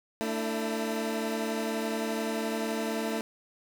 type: chord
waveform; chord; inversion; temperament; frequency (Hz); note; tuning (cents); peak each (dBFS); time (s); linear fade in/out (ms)
20% pulse; A suspended fourth; none; equal with one note detuned; 223.6 / 293.7 / 329.6; A3 / D4 / E4; +28 / 0 / 0; -26 / -32 / -32; 0.21-3.21; 0
effects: none